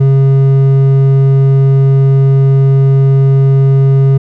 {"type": "tone with hard clipping", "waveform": "sine", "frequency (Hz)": 135.9, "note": "C#3", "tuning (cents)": -34, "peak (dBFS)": -6, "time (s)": [0, 4.18], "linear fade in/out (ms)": 10, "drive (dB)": 6, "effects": []}